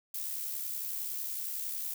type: noise with amplitude modulation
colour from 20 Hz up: violet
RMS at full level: -35 dBFS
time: 0.14-1.94 s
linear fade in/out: 5 ms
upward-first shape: sine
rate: 70.9 Hz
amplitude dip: 40%
effects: none